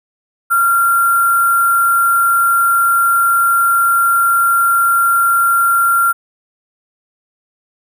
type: tone with sample-and-hold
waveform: sine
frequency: 1379 Hz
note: F6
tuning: 22 cents flat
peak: -9 dBFS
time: 0.5-6.13 s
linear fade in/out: 20 ms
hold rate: 11025 Hz
effects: none